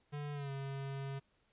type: tone with pitch glide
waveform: square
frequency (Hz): 146.1 to 137.11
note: D3 to C#3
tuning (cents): -9 to -19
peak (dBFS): -40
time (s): 0.12-1.2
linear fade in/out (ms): 20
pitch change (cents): -110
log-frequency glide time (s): 0.33-0.51
effects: pink hiss -75 dBFS RMS until 1.52 s + resampled to 8000 Hz